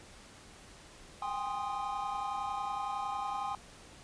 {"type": "chord", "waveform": "triangle", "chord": "Ab major seventh", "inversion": "third", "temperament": "equal with one note detuned", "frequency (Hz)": [784, 814.9, 1046.5, 1244.5], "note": ["G5", "Ab5", "C6", "Eb6"], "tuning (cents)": [0, -33, 0, 0], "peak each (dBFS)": [-39, -36, -37, -39], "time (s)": [1.22, 3.55], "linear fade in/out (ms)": 2, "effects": ["pink hiss -54 dBFS RMS until 4.03 s", "resampled to 22050 Hz"]}